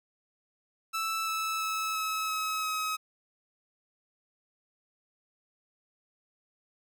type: tone with pitch steps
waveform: sawtooth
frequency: 1318.5 / 1309.4 / 1300.3 / 1291.4 / 1282.4 / 1273.6 Hz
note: E6 / E6 / E6 / E6 / E6 / D#6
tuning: 0 / -12 / -24 / -36 / -48 / +40 cents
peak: -26 dBFS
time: 0.93-2.97 s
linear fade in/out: 20 ms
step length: 340 ms
effects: none